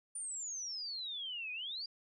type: exponential two-way sweep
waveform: sine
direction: down then up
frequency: 9397 to 2447 to 4867 Hz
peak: -39 dBFS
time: 0.15-1.86 s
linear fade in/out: 5 ms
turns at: 1.52 s
effects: none